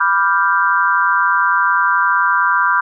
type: chord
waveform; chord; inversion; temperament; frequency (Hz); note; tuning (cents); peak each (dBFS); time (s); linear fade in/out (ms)
sine; G dominant seventh; first; equal; 987.8 / 1174.7 / 1396.9 / 1568; B5 / D6 / F6 / G6; 0 / 0 / 0 / 0; -17; 0-2.81; 10
effects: none